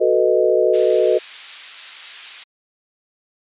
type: chord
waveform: sine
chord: B dominant seventh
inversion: second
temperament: equal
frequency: 370 / 440 / 493.9 / 622.3 Hz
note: F#4 / A4 / B4 / D#5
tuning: 0 / 0 / 0 / 0 cents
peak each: -18 dBFS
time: 0-1.19 s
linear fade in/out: 20 ms
type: high-pass noise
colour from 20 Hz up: pink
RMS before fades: -35 dBFS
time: 0.73-2.44 s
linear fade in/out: 10 ms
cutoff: 2500 Hz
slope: 12 dB/octave
effects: resampled to 8000 Hz